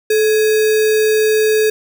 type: tone with sample-and-hold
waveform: sine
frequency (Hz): 432.8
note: A4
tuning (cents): -29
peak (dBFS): -10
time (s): 0.1-1.7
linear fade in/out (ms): 5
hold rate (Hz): 2100
effects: none